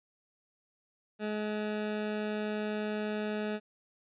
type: tone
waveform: 20% pulse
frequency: 211.8 Hz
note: G#3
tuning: 34 cents sharp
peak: -27 dBFS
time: 1.19-3.6 s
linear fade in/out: 50 ms
effects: resampled to 8000 Hz